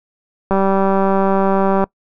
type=click train; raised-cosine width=1 ms; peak=-3 dBFS; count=259; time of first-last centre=0.51-1.84 s; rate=194 Hz; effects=noise-tail reverb RT60 0.1 s tail -24 dB re dry